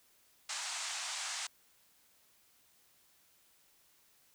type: band-pass noise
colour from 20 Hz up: white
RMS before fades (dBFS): -40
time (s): 0.49-1.47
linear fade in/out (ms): 5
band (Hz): 690 to 8400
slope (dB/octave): 48
effects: white hiss -68 dBFS RMS until 4.34 s